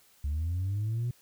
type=linear sweep; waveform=sine; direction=up; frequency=69.3 to 123.6 Hz; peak=-26 dBFS; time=0.24-1.11 s; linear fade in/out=5 ms; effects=tanh soft clip ceiling -26 dBFS + white hiss -62 dBFS RMS until 1.21 s

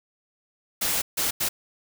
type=noise bursts at uneven times; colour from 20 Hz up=white; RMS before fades=-25 dBFS; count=3; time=0.81-1.02 / 1.17-1.31 / 1.4-1.49 s; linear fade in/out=10 ms; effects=none

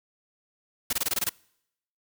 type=noise bursts; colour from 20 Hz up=white; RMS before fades=-26 dBFS; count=8; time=0.9-1.294 s; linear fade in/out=5 ms; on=30 ms; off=22 ms; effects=noise-tail reverb RT60 0.8 s tail -26 dB re dry

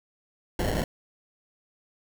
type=noise with sample-and-hold; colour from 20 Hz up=pink; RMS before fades=-27 dBFS; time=0.59-0.84 s; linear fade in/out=2 ms; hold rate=1225 Hz; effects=none

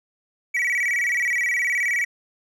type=tone with vibrato; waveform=triangle; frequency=2100 Hz; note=C7; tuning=6 cents sharp; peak=-18 dBFS; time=0.54-2.05 s; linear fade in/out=10 ms; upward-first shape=square; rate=19 Hz; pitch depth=140 cents each way; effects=none

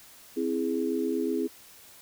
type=chord; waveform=sine; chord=C augmented; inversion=none; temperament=equal; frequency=261.6 / 329.6 / 415.3 Hz; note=C4 / E4 / G#4; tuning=0 / 0 / 0 cents; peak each=-30 dBFS; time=0.36-1.48 s; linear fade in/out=20 ms; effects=white hiss -52 dBFS RMS until 2.01 s

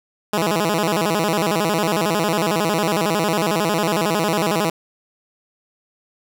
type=tone with vibrato; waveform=10% pulse; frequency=185 Hz; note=F#3; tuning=in tune; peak=-9 dBFS; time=0.33-4.7 s; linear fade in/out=5 ms; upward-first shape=square; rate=11 Hz; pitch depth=210 cents each way; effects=none

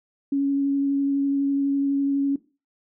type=tone with vibrato; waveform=sine; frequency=278.3 Hz; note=C#4; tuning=7 cents sharp; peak=-19 dBFS; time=0.32-2.36 s; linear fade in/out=5 ms; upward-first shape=sine; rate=12 Hz; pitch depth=11 cents each way; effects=noise-tail reverb RT60 0.3 s tail -17 dB re dry

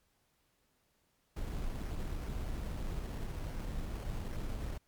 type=noise with sample-and-hold; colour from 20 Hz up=brown; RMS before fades=-38 dBFS; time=1.36-4.78 s; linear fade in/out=10 ms; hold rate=3675 Hz; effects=pink hiss -75 dBFS RMS until 4.87 s + MP3 96 kbps

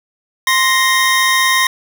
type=tone pair together; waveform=25% pulse; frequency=1046.5 / 1864.7 Hz; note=C6 / A#6; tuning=0 / 0 cents; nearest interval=minor seventh; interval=1000 cents; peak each=-10 dBFS; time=0.47-1.67 s; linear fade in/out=2 ms; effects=none

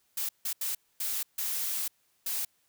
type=noise bursts at uneven times; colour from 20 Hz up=blue; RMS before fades=-32 dBFS; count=6; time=0.17-0.29 / 0.45-0.53 / 0.61-0.75 / 1-1.23 / 1.38-1.88 / 2.26-2.45 s; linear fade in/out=5 ms; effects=white hiss -71 dBFS RMS until 2.68 s

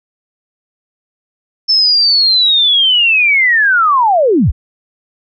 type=linear sweep; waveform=sine; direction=down; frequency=5320 to 30.49 Hz; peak=-7 dBFS; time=1.68-4.52 s; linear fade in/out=20 ms; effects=none

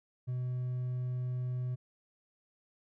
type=tone with hard clipping; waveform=triangle; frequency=125.5 Hz; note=B2; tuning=28 cents sharp; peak=-33 dBFS; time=0.27-1.76 s; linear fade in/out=20 ms; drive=5 dB; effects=none

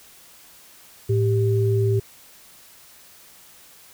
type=tone pair together; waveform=sine; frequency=110 / 392.3 Hz; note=A2 / G4; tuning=0 / +1 cents; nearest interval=octave + minor seventh; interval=2201 cents; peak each=-18 / -22 dBFS; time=1.09-2 s; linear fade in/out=10 ms; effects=white hiss -49 dBFS RMS until 3.93 s

